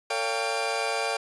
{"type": "tone cluster", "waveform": "30% pulse", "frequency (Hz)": [451.5, 564, 696, 793, 2384], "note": ["A4", "C#5", "F5", "G5", "D7"], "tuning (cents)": [45, 30, -6, 20, 25], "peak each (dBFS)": -30, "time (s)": [0.1, 1.17], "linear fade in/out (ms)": 5, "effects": ["resampled to 24000 Hz"]}